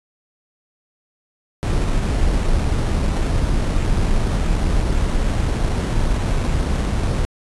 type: noise with sample-and-hold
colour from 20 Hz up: brown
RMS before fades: -18 dBFS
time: 1.63-7.25 s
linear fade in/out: 0 ms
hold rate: 4900 Hz
effects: resampled to 24000 Hz